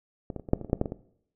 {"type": "clicks", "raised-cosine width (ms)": 2, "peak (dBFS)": [-20, -21, -27, -25, -6, -23, -25, -26, -8, -11, -18, -20], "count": 12, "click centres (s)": [0.302, 0.363, 0.397, 0.488, 0.534, 0.613, 0.647, 0.698, 0.731, 0.814, 0.858, 0.921], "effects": ["noise-tail reverb RT60 0.7 s tail -18 dB re dry"]}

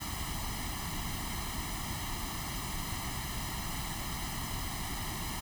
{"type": "noise with comb filter", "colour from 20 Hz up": "pink", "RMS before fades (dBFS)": -37, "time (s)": [0, 5.41], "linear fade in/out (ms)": 20, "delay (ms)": 0.99, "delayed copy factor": 0.8, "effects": []}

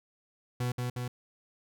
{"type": "tone with echo", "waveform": "40% pulse", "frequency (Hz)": 123.47, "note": "B2", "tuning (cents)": 0, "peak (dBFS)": -28, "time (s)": [0.6, 0.72], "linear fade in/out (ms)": 5, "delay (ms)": 180, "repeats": 2, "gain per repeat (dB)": -2, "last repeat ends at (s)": 1.08, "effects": []}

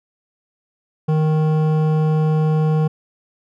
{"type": "tone with hard clipping", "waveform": "triangle", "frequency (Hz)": 155.56, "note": "D#3", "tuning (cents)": 0, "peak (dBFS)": -16, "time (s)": [1.08, 2.88], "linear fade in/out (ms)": 10, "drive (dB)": 16, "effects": []}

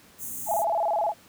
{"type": "band-stop noise", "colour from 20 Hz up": "white", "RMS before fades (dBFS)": -35, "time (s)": [0.18, 0.65], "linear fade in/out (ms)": 50, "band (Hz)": [300, 6300], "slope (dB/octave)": 96}
{"type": "tone with vibrato", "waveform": "sine", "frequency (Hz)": 752, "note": "F#5", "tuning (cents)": 28, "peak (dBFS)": -22, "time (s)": [0.46, 1.14], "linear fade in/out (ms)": 50, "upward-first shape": "square", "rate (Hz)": 19, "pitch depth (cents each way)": 200}
{"effects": ["pink hiss -54 dBFS RMS until 1.28 s", "high-pass 80 Hz 12 dB/octave"]}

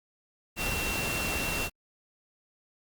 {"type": "tone in noise", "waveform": "sine", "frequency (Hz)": 2722, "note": "F7", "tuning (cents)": -45, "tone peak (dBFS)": -33, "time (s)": [0.56, 1.7], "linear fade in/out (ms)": 50, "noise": "pink", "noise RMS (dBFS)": -32, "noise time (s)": [0.56, 1.7], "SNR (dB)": -4, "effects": ["Opus 48 kbps"]}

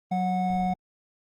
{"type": "tone pair together", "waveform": "triangle", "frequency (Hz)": [184.9, 732.8], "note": ["F#3", "F#5"], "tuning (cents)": [-1, -17], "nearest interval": "2 octaves", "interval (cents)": 2384, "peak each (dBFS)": -24, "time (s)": [0.11, 0.74], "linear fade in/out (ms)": 10, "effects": ["Opus 24 kbps"]}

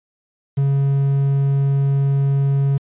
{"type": "tone with quantisation", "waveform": "triangle", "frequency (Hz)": 138.59, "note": "C#3", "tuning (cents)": 0, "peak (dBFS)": -12, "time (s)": [0.57, 2.78], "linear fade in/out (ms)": 10, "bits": 7, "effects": ["resampled to 8000 Hz"]}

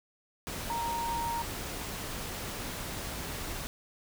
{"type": "tone in noise", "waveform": "sine", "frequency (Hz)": 932.3, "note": "A#5", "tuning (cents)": 0, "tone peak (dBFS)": -31, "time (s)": [0.7, 1.42], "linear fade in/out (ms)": 0, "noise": "pink", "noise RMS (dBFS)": -38, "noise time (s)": [0.47, 3.67], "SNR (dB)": 4, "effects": []}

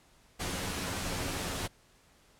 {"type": "noise with comb filter", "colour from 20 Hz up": "pink", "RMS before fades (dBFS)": -35, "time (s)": [0.39, 1.68], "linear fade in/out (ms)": 20, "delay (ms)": 11, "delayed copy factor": 0.55, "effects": ["pink hiss -63 dBFS RMS until 2.39 s", "low-pass 11000 Hz 12 dB/octave"]}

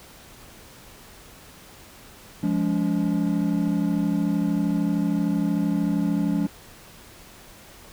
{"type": "chord", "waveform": "triangle", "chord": "Db major", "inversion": "first", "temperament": "equal with one note detuned", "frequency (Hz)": [174.61, 207.7, 284.5], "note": ["F3", "Ab3", "Db4"], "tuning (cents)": [0, 0, 45], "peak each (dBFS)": -23, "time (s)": [2.43, 6.47], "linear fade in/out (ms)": 5, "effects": ["pink hiss -47 dBFS RMS until 7.92 s"]}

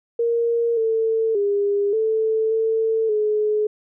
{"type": "tone with pitch steps", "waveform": "sine", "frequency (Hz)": [466.9, 447.2, 404.8, 440.9, 445.9, 424.5], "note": ["A#4", "A4", "G#4", "A4", "A4", "G#4"], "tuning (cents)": [3, 28, -44, 4, 23, 38], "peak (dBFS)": -17, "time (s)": [0.19, 3.67], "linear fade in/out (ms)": 5, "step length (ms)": 580, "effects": []}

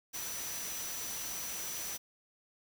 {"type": "tone in noise", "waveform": "sine", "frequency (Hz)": 5920, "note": "F#8", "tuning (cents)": 0, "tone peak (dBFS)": -42, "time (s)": [0.13, 1.98], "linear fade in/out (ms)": 20, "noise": "white", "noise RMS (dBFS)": -41, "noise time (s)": [0.13, 1.98], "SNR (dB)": -4, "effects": []}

